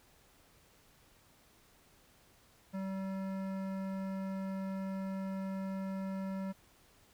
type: tone with hard clipping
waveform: sine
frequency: 192.1 Hz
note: G3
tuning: 35 cents flat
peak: -38 dBFS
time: 2.73-6.53 s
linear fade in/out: 20 ms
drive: 15 dB
effects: pink hiss -65 dBFS RMS until 7.13 s